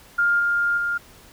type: tone with level steps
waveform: sine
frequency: 1406 Hz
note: F6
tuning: 11 cents sharp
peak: -16 / -18 / -21 dBFS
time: 0.18-0.98 s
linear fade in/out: 10 ms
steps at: 0.39 / 0.77 s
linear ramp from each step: 10 ms
effects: pink hiss -49 dBFS RMS until 1.32 s

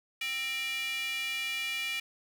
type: tone with high-pass filter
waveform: square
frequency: 263.6 Hz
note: C4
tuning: 13 cents sharp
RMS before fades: -34 dBFS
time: 0.21-2 s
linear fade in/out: 5 ms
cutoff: 2500 Hz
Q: 6
effects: 10-bit

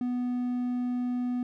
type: tone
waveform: triangle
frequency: 246.9 Hz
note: B3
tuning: in tune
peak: -25 dBFS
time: 0.01-1.43 s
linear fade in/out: 2 ms
effects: none

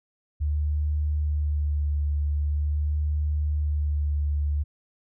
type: tone with vibrato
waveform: sine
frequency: 74.1 Hz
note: D2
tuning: 16 cents sharp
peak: -22 dBFS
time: 0.4-4.64 s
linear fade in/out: 20 ms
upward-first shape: sine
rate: 0.44 Hz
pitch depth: 21 cents each way
effects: none

